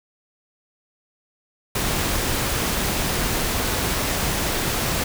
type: noise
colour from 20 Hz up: pink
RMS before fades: -23 dBFS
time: 1.75-5.04 s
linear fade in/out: 5 ms
effects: none